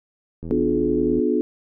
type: click train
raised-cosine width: 3 ms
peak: -21 dBFS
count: 64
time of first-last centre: 0.43-1.192 s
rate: 82.7 Hz
type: chord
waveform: sine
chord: B diminished seventh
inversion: none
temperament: just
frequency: 246.9 / 296.3 / 355.6 / 426.7 Hz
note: B3 / D4 / F4 / Ab4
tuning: 0 / +15 / +31 / +47 cents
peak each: -23 dBFS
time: 0.51-1.41 s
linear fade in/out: 0 ms
effects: none